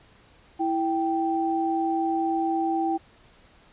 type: tone pair together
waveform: sine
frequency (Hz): 329.6 / 782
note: E4 / G5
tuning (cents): 0 / -4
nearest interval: octave + minor third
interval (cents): 1496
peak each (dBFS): -25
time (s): 0.59-2.98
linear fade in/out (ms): 20
effects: pink hiss -56 dBFS RMS until 3.72 s + resampled to 8000 Hz